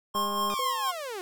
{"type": "tone with tremolo", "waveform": "square", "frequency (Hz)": 1070, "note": "C6", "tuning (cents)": 38, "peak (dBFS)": -26, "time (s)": [0.14, 0.92], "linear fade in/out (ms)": 20, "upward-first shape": "sine", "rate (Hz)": 4.3, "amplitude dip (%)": 45}
{"type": "click train", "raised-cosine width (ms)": 1, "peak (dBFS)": -23, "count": 80, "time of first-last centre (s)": [0.15, 0.539], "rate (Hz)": 203}
{"type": "linear sweep", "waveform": "sawtooth", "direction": "down", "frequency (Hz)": [1235, 350.4], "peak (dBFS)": -30, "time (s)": [0.5, 1.21], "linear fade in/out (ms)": 0}
{"type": "tone with exponential decay", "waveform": "sine", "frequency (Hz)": 503, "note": "B4", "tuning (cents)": 32, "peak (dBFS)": -32, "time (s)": [0.59, 1.19], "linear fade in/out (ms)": 1, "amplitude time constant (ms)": 130}
{"effects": []}